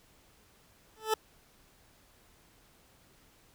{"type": "tone with exponential growth", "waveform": "20% pulse", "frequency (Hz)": 437.1, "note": "A4", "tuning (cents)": -11, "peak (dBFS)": -18, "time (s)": [0.96, 1.14], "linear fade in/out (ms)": 5, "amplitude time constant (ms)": 38, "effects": ["pink hiss -63 dBFS RMS until 3.54 s"]}